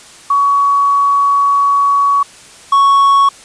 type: tone pair in turn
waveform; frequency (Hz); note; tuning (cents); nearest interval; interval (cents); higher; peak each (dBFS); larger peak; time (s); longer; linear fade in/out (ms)
sine / triangle; 1125 / 1110.2; C#6 / C#6; +25 / +2; unison; 23; first; -8 / -4; second; 0.3-2.23 / 2.72-3.29; first; 5
effects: white hiss -38 dBFS RMS until 3.44 s + resampled to 22050 Hz